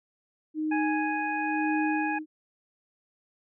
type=tone with tremolo; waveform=sine; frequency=309.7 Hz; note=D#4; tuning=8 cents flat; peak=-25 dBFS; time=0.54-2.26 s; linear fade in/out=50 ms; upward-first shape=sine; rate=1 Hz; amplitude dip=65%
type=harmonic tone; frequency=831 Hz; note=G#5; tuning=1 cent sharp; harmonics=1 / 2 / 3; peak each=-30 / -33 / -35 dBFS; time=0.71-2.19 s; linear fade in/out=10 ms
effects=none